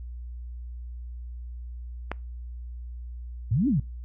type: click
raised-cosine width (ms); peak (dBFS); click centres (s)
0.5; -14; 2.116
type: exponential two-way sweep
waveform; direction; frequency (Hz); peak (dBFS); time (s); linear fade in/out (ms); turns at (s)
sine; up then down; 96.3 to 306.8 to 115.9; -20; 3.51-3.8; 5; 3.68
effects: noise-tail reverb RT60 0.3 s tail -26 dB re dry + added 60 Hz sine -35 dBFS peak until 4.04 s